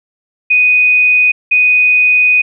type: tone pair in turn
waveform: sine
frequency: 2489 / 2489 Hz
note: D#7 / D#7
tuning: 0 / 0 cents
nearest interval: unison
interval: 0 cents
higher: neither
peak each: -6 dBFS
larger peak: neither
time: 0.5-1.32 / 1.51-2.42 s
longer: second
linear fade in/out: 10 ms
effects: none